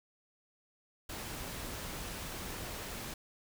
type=noise; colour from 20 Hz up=pink; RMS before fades=-42 dBFS; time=1.09-3.14 s; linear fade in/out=5 ms; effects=none